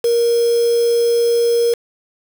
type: tone with quantisation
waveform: sine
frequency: 470.2 Hz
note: A#4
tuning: 15 cents sharp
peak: -12 dBFS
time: 0.04-1.74 s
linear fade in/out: 5 ms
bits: 4
effects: none